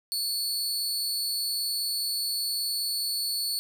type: tone with amplitude modulation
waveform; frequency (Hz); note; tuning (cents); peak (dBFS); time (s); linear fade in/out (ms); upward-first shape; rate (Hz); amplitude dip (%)
sawtooth; 4435; C#8; 0; -21; 0.12-3.59; 0; sine; 239; 75
effects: none